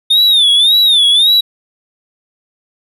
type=tone with vibrato; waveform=triangle; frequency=3618 Hz; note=A7; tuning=48 cents sharp; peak=-5 dBFS; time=0.1-1.41 s; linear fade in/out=10 ms; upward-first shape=sine; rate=1.8 Hz; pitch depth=140 cents each way; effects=none